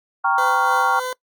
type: chord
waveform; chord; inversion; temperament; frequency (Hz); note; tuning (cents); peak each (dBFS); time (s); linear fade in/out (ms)
sine; G half-diminished seventh; none; equal; 784 / 932.3 / 1108.7 / 1396.9; G5 / Bb5 / Db6 / F6; 0 / 0 / 0 / 0; -21; 0.24-1; 10
type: tone with tremolo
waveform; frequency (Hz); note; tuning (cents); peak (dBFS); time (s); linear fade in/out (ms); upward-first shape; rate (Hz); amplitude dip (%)
20% pulse; 507; B4; +45; -19; 0.38-1.13; 2; sine; 3.3; 35
effects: noise-tail reverb RT60 0.1 s tail -22 dB re dry + Opus 48 kbps